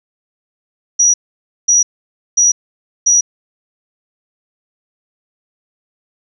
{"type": "tone bursts", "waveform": "sine", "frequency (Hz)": 5810, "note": "F#8", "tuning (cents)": -32, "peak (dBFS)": -7, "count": 4, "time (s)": [0.99, 3.21], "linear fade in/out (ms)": 10, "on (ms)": 150, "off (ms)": 540, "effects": []}